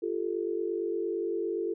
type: tone cluster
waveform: sine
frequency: 344.9 / 393.8 / 442.3 Hz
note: F4 / G4 / A4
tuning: -22 / +8 / +9 cents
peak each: -32 / -34 / -33 dBFS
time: 0.02-1.74 s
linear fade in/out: 10 ms
effects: none